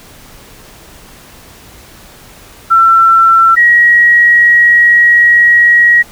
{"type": "tone pair in turn", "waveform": "sine", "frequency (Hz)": [1345, 1902.1], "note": ["E6", "A#6"], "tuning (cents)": [34, 34], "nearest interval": "tritone", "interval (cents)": 600, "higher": "second", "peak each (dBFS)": -3, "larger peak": "neither", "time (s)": [[2.7, 3.56], [3.56, 6.03]], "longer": "second", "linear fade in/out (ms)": 20, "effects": ["pink hiss -37 dBFS RMS until 6.11 s"]}